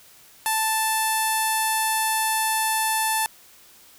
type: tone with low-pass filter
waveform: sawtooth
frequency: 880 Hz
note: A5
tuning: in tune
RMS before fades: -23 dBFS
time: 0.46-3.26 s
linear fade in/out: 0 ms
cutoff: 11000 Hz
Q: 7.2
effects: white hiss -51 dBFS RMS until 3.98 s